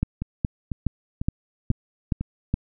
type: two click trains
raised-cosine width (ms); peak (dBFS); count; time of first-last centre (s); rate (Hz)
5; -15 / -9; 5 / 7; 0.22-2.21 / 0.03-2.54; 2.01 / 2.39
effects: none